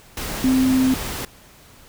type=tone in noise; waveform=sine; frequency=260 Hz; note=C4; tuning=11 cents flat; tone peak=-14 dBFS; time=0.44-0.94 s; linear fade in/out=2 ms; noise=pink; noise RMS=-28 dBFS; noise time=0.17-1.25 s; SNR=+11 dB; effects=pink hiss -48 dBFS RMS until 1.88 s